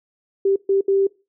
sine tone bursts at uneven times, 391.6 Hz, G4, 2 cents flat, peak -14 dBFS, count 3, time 0.45-0.56 / 0.69-0.81 / 0.88-1.07 s, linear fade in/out 5 ms, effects noise-tail reverb RT60 0.3 s tail -23 dB re dry

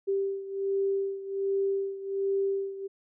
sine beating tone pair, 392 / 393.3 Hz, G4 / G4, 0 / +6 cents, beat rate 1.3 Hz, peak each -28 / -32 dBFS, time 0.07-2.88 s, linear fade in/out 20 ms, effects none

